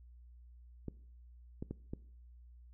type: clicks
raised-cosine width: 3 ms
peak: -27 dBFS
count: 4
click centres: 0.883 / 1.625 / 1.71 / 1.935 s
effects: noise-tail reverb RT60 0.6 s tail -21 dB re dry + added 60 Hz sine -54 dBFS peak until 2.73 s